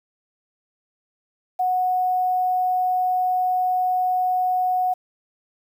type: tone with quantisation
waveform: sine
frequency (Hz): 735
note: F#5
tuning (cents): -12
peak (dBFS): -18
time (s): 1.59-4.94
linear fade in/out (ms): 10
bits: 8
effects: none